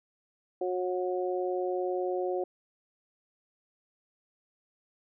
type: harmonic tone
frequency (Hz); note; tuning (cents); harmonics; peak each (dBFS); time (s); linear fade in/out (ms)
182; F#3; -28; 2 / 3 / 4; -30 / -34 / -36; 0.61-2.44; 5
effects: none